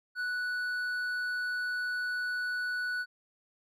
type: tone with hard clipping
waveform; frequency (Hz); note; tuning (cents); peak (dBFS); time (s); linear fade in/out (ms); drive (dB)
sine; 1479; F#6; -1; -32; 0.15-3.06; 50; 5
effects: none